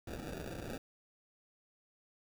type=noise with sample-and-hold; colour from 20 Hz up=white; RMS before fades=-43 dBFS; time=0.07-0.78 s; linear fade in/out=5 ms; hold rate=1050 Hz; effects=none